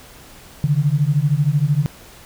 sine beating tone pair, 139.7 / 152.7 Hz, C#3 / D#3, +14 / -32 cents, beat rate 13 Hz, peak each -17 dBFS, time 0.64-1.86 s, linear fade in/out 0 ms, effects pink hiss -43 dBFS RMS until 2.25 s

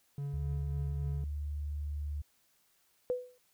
triangle tone with tremolo, 141.5 Hz, C#3, 36 cents sharp, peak -32 dBFS, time 0.18-1.24 s, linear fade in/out 2 ms, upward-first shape triangle, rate 3.6 Hz, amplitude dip 35%
sine tone, 73.42 Hz, D2, in tune, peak -34 dBFS, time 0.33-2.22 s, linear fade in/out 10 ms
sine tone with exponential decay, 497.7 Hz, B4, 13 cents sharp, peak -26 dBFS, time 3.1-3.38 s, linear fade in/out 0 ms, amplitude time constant 60 ms
effects white hiss -71 dBFS RMS until 3.53 s

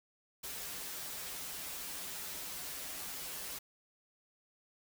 white noise with comb filter, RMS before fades -43 dBFS, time 0.43-3.59 s, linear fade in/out 10 ms, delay 8.9 ms, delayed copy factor -0.7, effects none

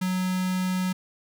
square tone with notch filter, 184.7 Hz, F#3, 3 cents flat, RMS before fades -26 dBFS, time 0.01-0.93 s, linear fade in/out 10 ms, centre 590 Hz, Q 1.9, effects none

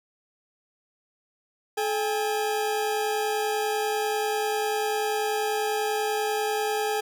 40% pulse tone pair together, 429.1 / 808 Hz, A4 / G#5, -43 / -48 cents, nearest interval major seventh, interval 1095 cents, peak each -26 / -27 dBFS, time 1.77-7.01 s, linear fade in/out 10 ms, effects none

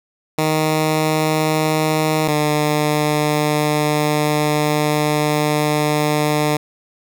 10% pulse tone pair in turn, 155.9 / 150.25 Hz, D#3 / D3, +4 / +40 cents, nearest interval minor second, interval 64 cents, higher first, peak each -7 dBFS, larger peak neither, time 0.38-2.28 / 2.28-6.57 s, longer second, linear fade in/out 5 ms, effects none

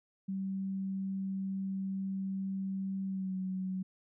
sine tone with pitch glide, 192.7 to 187.43 Hz, G3 to F#3, -29 to +23 cents, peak -33 dBFS, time 0.28-3.83 s, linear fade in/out 10 ms, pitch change -48 cents, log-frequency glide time 3.07-3.35 s, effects none

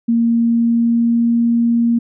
sine tone with pitch glide, 232.1 to 234.1 Hz, A#3 to A#3, -7 to +8 cents, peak -11 dBFS, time 0.08-1.99 s, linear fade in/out 10 ms, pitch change +15 cents, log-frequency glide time 0.23-1.38 s, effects none

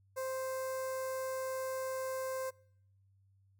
sawtooth tone with notch filter, 523.3 Hz, C5, in tune, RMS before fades -38 dBFS, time 0.16-2.51 s, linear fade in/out 20 ms, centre 3200 Hz, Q 0.52, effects noise-tail reverb RT60 0.7 s tail -25 dB re dry + added 97 Hz sine -65 dBFS peak until 3.59 s

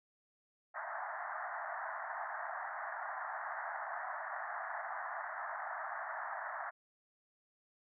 pink band-pass noise, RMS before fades -42 dBFS, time 0.74-6.71 s, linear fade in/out 20 ms, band 640 to 1900 Hz, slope 96 dB/octave, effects none

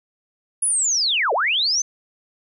sine linear two-way sweep, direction down then up, 10548 to 409.2 to 6280 Hz, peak -17 dBFS, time 0.62-1.82 s, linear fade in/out 5 ms, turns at 1.33 s, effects none

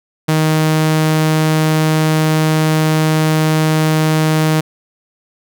sawtooth tone, 156.6 Hz, D#3, 11 cents sharp, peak -7 dBFS, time 0.28-4.61 s, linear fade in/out 10 ms, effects none

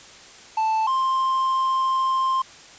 triangle tone pair in turn, 880 / 1052.3 Hz, A5 / C6, 0 / +10 cents, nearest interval minor third, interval 310 cents, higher second, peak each -17 dBFS, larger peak neither, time 0.57-0.87 / 0.87-2.42 s, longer second, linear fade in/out 5 ms, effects white hiss -45 dBFS RMS until 2.78 s + resampled to 16000 Hz

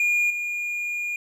triangle tone with level steps, 2426 Hz, D#7, 44 cents flat, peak -17 / -24 dBFS, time 0-1.16 s, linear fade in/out 2 ms, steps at 0.3 s, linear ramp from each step 5 ms, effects none

